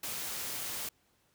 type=noise; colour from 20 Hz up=white; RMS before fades=-38 dBFS; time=0.03-0.89 s; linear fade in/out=5 ms; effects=pink hiss -71 dBFS RMS until 1.34 s + high-pass 60 Hz 12 dB/octave